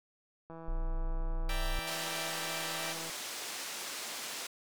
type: click train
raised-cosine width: 1 ms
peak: -34 dBFS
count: 427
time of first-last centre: 0.5-3.098 s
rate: 164 Hz
type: tone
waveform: sine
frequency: 30.87 Hz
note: B0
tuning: in tune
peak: -30 dBFS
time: 0.68-1.79 s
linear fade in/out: 0 ms
type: chord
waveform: 10% pulse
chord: E half-diminished seventh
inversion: third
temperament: equal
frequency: 587.3 / 659.3 / 784 / 932.3 Hz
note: D5 / E5 / G5 / Bb5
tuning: 0 / 0 / 0 / 0 cents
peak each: -35 / -35 / -34 / -37 dBFS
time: 1.49-2.93 s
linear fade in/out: 2 ms
type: band-pass noise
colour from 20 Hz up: white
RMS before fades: -41 dBFS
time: 1.87-4.47 s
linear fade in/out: 5 ms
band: 270 to 7500 Hz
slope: 12 dB/octave
effects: none